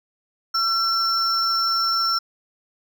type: tone pair together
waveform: triangle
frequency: 1353 / 5412 Hz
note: E6 / E8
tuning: +45 / +45 cents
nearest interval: 2 octaves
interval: 2400 cents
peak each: -20 dBFS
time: 0.54-2.19 s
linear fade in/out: 10 ms
effects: none